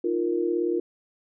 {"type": "chord", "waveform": "sine", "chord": "Eb suspended second", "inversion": "none", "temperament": "equal", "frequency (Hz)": [311.1, 349.2, 466.2], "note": ["Eb4", "F4", "Bb4"], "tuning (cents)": [0, 0, 0], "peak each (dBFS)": [-30, -24, -29], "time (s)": [0.04, 0.8], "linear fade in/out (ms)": 5, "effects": []}